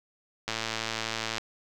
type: click train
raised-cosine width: 0.2 ms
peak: -13 dBFS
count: 102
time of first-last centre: 0.48-1.382 s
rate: 112 Hz
effects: none